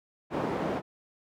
white band-pass noise, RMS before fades -31 dBFS, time 0.3-0.82 s, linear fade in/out 50 ms, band 130 to 640 Hz, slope 12 dB/octave, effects none

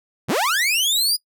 sawtooth linear sweep, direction up, 73.42 to 4978 Hz, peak -14 dBFS, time 0.28-1.17 s, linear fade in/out 20 ms, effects noise-tail reverb RT60 0.1 s tail -23 dB re dry

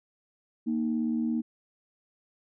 sine tone pair together, 233.1 / 311.1 Hz, A#3 / D#4, 0 / 0 cents, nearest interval perfect fourth, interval 500 cents, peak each -26 / -31 dBFS, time 0.66-1.42 s, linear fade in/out 20 ms, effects tanh soft clip ceiling -18 dBFS

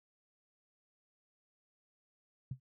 sine tone with exponential decay, 129.5 Hz, C3, 17 cents flat, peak -33 dBFS, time 2.51-2.6 s, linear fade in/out 5 ms, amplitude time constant 18 ms, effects none

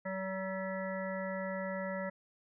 harmonic tone with a mistuned harmonic, 190 Hz, F#3, 46 cents sharp, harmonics 1 / 3 / 5 / 7 / 9 / 10, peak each -40 / -38 / -46 / -47 / -47 / -45 dBFS, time 0.05-2.1 s, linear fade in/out 10 ms, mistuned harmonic 10, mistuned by +55 cents, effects none

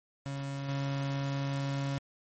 35% pulse tone with level steps, 138.59 Hz, C#3, in tune, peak -33 / -29 dBFS, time 0.26-1.98 s, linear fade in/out 0 ms, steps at 0.68 s, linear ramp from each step 10 ms, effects MP3 32 kbps

